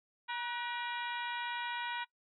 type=harmonic tone with a mistuned harmonic; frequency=477.8 Hz; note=A#4; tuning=43 cents sharp; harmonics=2 / 3 / 4 / 5 / 6 / 7 / 8; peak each=-38 / -42 / -44 / -46 / -48 / -49 / -50 dBFS; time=0.28-2.05 s; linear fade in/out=20 ms; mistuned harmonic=3; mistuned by=+59 cents; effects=noise-tail reverb RT60 0.1 s tail -21 dB re dry